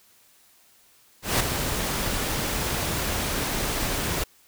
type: noise with ADSR envelope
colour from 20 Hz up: pink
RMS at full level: -20 dBFS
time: 1.22-4.24 s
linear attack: 180 ms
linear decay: 9 ms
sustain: -7 dB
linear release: 8 ms
effects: white hiss -58 dBFS RMS until 4.47 s